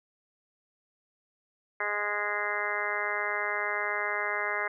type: harmonic tone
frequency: 207.1 Hz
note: G#3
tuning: 5 cents flat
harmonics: 2 / 3 / 4 / 5 / 6 / 7 / 8 / 9 / 10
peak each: -39 / -38 / -39 / -38 / -37 / -38 / -35 / -37 / -34 dBFS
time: 1.8-4.68 s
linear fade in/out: 5 ms
effects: none